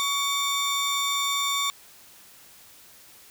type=tone pair together; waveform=30% pulse; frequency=1126 / 3585 Hz; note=C#6 / A7; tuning=+27 / +32 cents; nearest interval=octave + minor sixth; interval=2005 cents; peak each=-24 dBFS; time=0-1.7 s; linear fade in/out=0 ms; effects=white hiss -51 dBFS RMS until 3.3 s